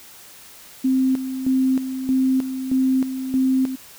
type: tone with tremolo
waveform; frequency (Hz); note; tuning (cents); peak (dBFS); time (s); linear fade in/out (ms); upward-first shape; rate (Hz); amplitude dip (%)
sine; 261.6; C4; 0; -15; 0.84-3.76; 10; square; 1.6; 65
effects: white hiss -44 dBFS RMS until 3.98 s